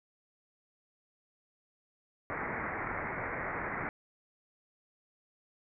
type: low-pass noise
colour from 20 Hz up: white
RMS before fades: -37 dBFS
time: 2.3-3.89 s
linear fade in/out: 0 ms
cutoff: 2200 Hz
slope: 96 dB/octave
effects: none